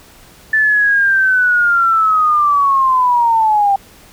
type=linear sweep; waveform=sine; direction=down; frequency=1760 to 783 Hz; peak=-9 dBFS; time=0.53-3.76 s; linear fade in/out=5 ms; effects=pink hiss -43 dBFS RMS until 4.12 s